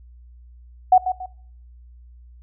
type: tone with echo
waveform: sine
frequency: 740 Hz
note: F#5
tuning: in tune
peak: -8 dBFS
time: 0.92-0.98 s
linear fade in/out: 5 ms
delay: 140 ms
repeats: 2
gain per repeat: -10 dB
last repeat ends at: 1.26 s
effects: noise-tail reverb RT60 0.6 s tail -21 dB re dry + added 60 Hz sine -43 dBFS peak until 2.42 s